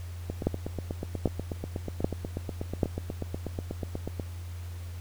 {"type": "two click trains", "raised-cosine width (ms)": 2, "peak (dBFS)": [-10, -19], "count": [4, 33], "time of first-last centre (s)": [[0.47, 2.832], [0.3, 4.198]], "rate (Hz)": [1.27, 8.21], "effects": ["added 87 Hz sine -36 dBFS peak until 5 s", "pink hiss -52 dBFS RMS until 5 s"]}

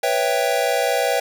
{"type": "chord", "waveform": "square", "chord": "C# half-diminished seventh", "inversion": "third", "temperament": "equal", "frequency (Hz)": [493.9, 554.4, 659.3, 784], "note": ["B4", "C#5", "E5", "G5"], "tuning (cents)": [0, 0, 0, 0], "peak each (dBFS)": -24, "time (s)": [0.03, 1.2], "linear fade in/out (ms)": 5, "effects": []}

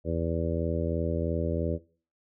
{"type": "harmonic tone", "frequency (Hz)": 83, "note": "E2", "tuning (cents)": 12, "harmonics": [1, 2, 3, 4, 5, 6, 7], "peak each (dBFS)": [-31, -34, -36, -35, -36, -34, -35], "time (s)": [0.04, 1.79], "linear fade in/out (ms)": 50, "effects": ["noise-tail reverb RT60 0.4 s tail -18 dB re dry"]}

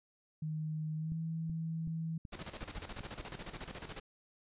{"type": "tone with pitch glide", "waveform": "sine", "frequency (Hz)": [155.56, 162.45], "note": ["D#3", "E3"], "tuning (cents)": [0, -25], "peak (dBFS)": -35, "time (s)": [0.42, 2.18], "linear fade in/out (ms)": 5, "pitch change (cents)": 75, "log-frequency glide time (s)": [0.96, 1.17]}
{"type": "click train", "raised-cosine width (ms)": 5, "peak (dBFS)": -33, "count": 6, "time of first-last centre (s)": [1.12, 3.007], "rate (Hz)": 2.65}
{"type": "noise with tremolo", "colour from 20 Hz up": "pink", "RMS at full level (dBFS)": -43, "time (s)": [2.32, 4], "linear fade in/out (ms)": 10, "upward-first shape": "square", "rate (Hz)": 14, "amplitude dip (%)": 70}
{"effects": ["resampled to 8000 Hz"]}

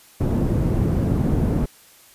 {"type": "low-pass noise", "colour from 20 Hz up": "white", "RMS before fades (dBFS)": -20, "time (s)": [0.2, 1.66], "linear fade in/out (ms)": 10, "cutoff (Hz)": 210, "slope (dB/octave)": 12, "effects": ["white hiss -50 dBFS RMS until 2.14 s", "resampled to 32000 Hz"]}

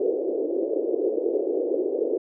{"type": "band-pass noise", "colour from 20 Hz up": "white", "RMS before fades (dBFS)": -25, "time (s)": [0, 2.18], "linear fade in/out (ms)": 5, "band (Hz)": [330, 500], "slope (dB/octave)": 48, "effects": []}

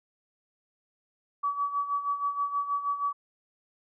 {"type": "tone with tremolo", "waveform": "sine", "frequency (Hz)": 1142, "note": "D6", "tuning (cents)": -49, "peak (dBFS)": -24, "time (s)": [1.43, 3.13], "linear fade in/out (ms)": 10, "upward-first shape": "sine", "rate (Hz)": 6.3, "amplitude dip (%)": 70, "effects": []}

